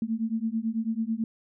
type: beating tone pair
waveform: sine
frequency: 220 / 229.1 Hz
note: A3 / A#3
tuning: 0 / -30 cents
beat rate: 9.1 Hz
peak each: -29 dBFS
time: 0.02-1.24 s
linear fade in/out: 2 ms
effects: none